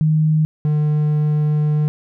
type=tone pair in turn; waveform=sine / triangle; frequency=155.56 / 150.61 Hz; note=D#3 / D3; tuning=0 / +44 cents; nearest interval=minor second; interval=56 cents; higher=first; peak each=-12 dBFS; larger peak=neither; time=0.01-0.45 / 0.65-1.88 s; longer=second; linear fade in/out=0 ms; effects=none